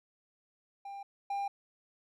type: tone pair in turn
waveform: triangle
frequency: 796 / 799.1 Hz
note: G5 / G5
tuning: +26 / +33 cents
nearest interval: unison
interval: 7 cents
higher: second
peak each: -39 / -30 dBFS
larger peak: second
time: 0.85-1.03 / 1.3-1.48 s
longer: neither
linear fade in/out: 5 ms
effects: none